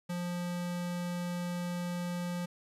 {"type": "tone", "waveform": "square", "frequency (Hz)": 175.9, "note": "F3", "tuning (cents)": 13, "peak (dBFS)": -34, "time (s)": [0.09, 2.46], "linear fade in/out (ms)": 10, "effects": ["resampled to 32000 Hz", "11-bit"]}